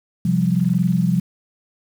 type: chord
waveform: sine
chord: C suspended fourth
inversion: none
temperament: equal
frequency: 130.81 / 174.61 / 196 Hz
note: C3 / F3 / G3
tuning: 0 / 0 / 0 cents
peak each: -22 / -17 / -21 dBFS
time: 0.25-1.2 s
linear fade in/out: 5 ms
effects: 7-bit